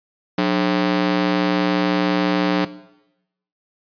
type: ring-modulated tone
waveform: sawtooth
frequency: 240 Hz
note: B3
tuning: 49 cents flat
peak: -9 dBFS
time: 0.38-2.65 s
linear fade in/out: 5 ms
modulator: 57 Hz
effects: noise-tail reverb RT60 0.9 s tail -17 dB re dry + resampled to 11025 Hz